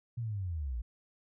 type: linear sweep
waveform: sine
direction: down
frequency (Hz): 121.7 to 53.2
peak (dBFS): -33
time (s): 0.17-0.82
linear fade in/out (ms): 10
effects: none